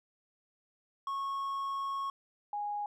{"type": "tone pair in turn", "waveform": ["triangle", "sine"], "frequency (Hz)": [1098, 825.9], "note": ["C#6", "G#5"], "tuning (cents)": [-17, -10], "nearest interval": "perfect fourth", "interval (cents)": 493, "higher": "first", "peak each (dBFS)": [-31, -33], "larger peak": "first", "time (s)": [[1.07, 2.1], [2.53, 2.86]], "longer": "first", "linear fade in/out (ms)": 2, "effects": []}